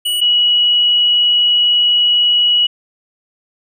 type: tone pair in turn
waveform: square / sine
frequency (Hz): 2933 / 2922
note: F#7 / F#7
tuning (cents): -16 / -22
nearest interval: unison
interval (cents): 6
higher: first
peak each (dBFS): -15 / -9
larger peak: second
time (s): 0.05-0.21 / 0.21-2.67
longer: second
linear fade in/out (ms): 10
effects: none